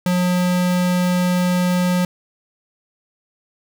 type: tone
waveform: square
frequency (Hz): 179.7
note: F3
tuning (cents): +50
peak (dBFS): -16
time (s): 0.06-2.05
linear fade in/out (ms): 2
effects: none